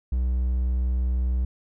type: tone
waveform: triangle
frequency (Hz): 62.4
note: B1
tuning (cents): +19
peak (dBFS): -19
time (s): 0.12-1.45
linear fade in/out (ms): 5
effects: none